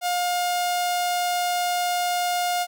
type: tone with notch filter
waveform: sawtooth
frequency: 711 Hz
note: F5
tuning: 31 cents sharp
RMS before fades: -24 dBFS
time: 0.01-2.67 s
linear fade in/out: 50 ms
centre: 1700 Hz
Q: 1.9
effects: none